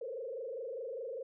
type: tone with frequency modulation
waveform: sine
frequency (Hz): 493.9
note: B4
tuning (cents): 0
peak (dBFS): -38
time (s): 0.01-1.23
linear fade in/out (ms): 5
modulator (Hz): 24.9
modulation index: 2.1
effects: none